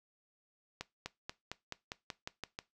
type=accelerating click train; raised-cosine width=0.2 ms; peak=-22 dBFS; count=10; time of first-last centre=0.81-2.589 s; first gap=250 ms; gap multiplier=0.94; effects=noise-tail reverb RT60 0.2 s tail -19 dB re dry